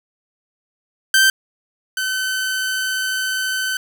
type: tone pair in turn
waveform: sawtooth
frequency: 1555 / 1524.8 Hz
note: G6 / G6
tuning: -14 / -48 cents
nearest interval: unison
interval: 34 cents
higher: first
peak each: -7 / -16 dBFS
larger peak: first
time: 1.14-1.3 / 1.97-3.77 s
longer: second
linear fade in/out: 2 ms
effects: none